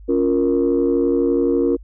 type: chord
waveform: sine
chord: Bb minor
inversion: first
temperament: equal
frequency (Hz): 277.2 / 349.2 / 466.2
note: Db4 / F4 / Bb4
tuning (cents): 0 / 0 / 0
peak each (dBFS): -18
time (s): 0.08-1.77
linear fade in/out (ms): 20
effects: tanh soft clip ceiling -8 dBFS + added 50 Hz sine -37 dBFS peak until 1.83 s